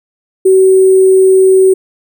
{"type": "tone with sample-and-hold", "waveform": "sine", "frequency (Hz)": 378.7, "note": "F#4", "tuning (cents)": 40, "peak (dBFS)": -3, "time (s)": [0.45, 1.74], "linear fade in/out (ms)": 10, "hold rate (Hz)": 8820, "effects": []}